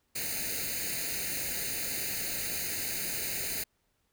white noise with comb filter, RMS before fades -34 dBFS, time 0.15-3.64 s, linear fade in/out 10 ms, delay 0.45 ms, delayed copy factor +0.85, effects pink hiss -75 dBFS RMS until 4.12 s

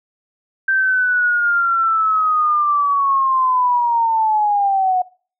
sine linear sweep, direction down, 1568 to 727 Hz, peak -13 dBFS, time 0.68-5.02 s, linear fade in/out 5 ms, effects noise-tail reverb RT60 0.4 s tail -22 dB re dry

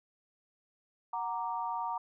sine chord, Gb augmented, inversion none, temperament equal, 740 / 932.3 / 1174.7 Hz, Gb5 / Bb5 / D6, 0 / 0 / 0 cents, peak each -39 / -34 / -40 dBFS, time 1.13-1.98 s, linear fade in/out 5 ms, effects none

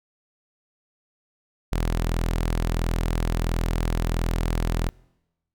sawtooth tone, 41.47 Hz, E1, 11 cents sharp, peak -18 dBFS, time 1.72-4.89 s, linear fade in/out 0 ms, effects noise-tail reverb RT60 1.0 s tail -25 dB re dry

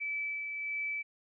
sine tone with tremolo, 2308 Hz, D7, 31 cents flat, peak -32 dBFS, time 0-1.03 s, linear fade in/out 20 ms, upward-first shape sine, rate 1.5 Hz, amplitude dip 35%, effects none

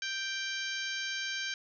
harmonic tone with a mistuned harmonic, 784 Hz, G5, in tune, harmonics 2 / 3 / 4 / 5 / 6 / 7 / 8, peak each -37 / -41 / -40 / -43 / -44 / -45 / -45 dBFS, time 0.02-1.54 s, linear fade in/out 2 ms, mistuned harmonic 8, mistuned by +16 cents, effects none

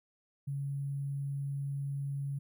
sine tone with sample-and-hold, 139.8 Hz, C#3, 15 cents sharp, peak -33 dBFS, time 0.47-2.39 s, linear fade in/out 10 ms, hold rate 11025 Hz, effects none

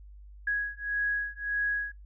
sine beating tone pair, 1661.2 / 1662.9 Hz, G#6 / G#6, 0 / +2 cents, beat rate 1.7 Hz, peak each -31 dBFS, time 0.47-1.92 s, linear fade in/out 5 ms, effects noise-tail reverb RT60 0.2 s tail -25 dB re dry + added 50 Hz sine -46 dBFS peak until 2.05 s

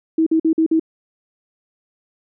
sine tone bursts, 321.8 Hz, E4, 42 cents flat, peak -12 dBFS, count 5, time 0.18-0.797 s, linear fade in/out 5 ms, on 85 ms, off 48 ms, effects none

